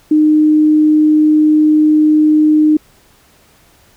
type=tone; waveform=sine; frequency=306.1 Hz; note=D#4; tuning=28 cents flat; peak=-6 dBFS; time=0.11-2.77 s; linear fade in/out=5 ms; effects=pink hiss -49 dBFS RMS until 3.96 s